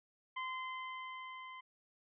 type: tone with level ramp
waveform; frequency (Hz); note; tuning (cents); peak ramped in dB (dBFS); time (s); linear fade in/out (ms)
25% pulse; 1033; C6; -22; -34 to -44; 0.36-1.61; 10
effects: resampled to 8000 Hz